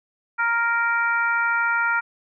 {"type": "harmonic tone", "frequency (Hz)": 466.2, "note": "A#4", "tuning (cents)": 0, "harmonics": [2, 3, 4, 5], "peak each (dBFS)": [-26, -20, -29, -30], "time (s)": [0.38, 2.01], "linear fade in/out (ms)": 20, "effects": []}